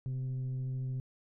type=tone with frequency modulation; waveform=sine; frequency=129.8 Hz; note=C3; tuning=13 cents flat; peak=-31 dBFS; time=0.06-1 s; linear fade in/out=0 ms; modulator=123 Hz; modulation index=0.22; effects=tanh soft clip ceiling -31 dBFS